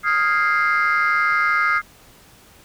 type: chord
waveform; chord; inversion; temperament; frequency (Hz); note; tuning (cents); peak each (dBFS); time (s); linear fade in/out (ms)
sine; F minor seventh; third; equal with one note detuned; 1244.5 / 1396.9 / 1639.3 / 2093; Eb6 / F6 / Ab6 / C7; 0 / 0 / -23 / 0; -19 / -20 / -22 / -20; 0.03-1.82; 50
effects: tanh soft clip ceiling -10 dBFS + pink hiss -49 dBFS RMS until 2.64 s